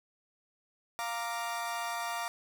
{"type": "chord", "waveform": "30% pulse", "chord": "Bb major", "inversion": "second", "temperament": "equal", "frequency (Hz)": [698.5, 932.3, 1174.7], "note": ["F5", "Bb5", "D6"], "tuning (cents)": [0, 0, 0], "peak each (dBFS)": [-35, -35, -37], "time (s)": [0.99, 2.28], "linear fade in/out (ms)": 0, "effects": []}